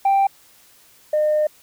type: tone pair in turn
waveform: sine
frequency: 786 / 607.8 Hz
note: G5 / D#5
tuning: +4 / -41 cents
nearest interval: major third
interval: 445 cents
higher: first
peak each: -11 / -14 dBFS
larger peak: first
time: 0.05-0.27 / 1.13-1.47 s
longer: second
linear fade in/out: 5 ms
effects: tanh soft clip ceiling -12 dBFS + white hiss -52 dBFS RMS until 1.62 s